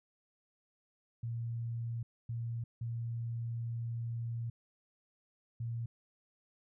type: tone bursts at uneven times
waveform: sine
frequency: 116.54 Hz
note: A#2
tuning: in tune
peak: -35 dBFS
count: 4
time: 1.23-2.03 / 2.29-2.64 / 2.81-4.5 / 5.6-5.86 s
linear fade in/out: 5 ms
effects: none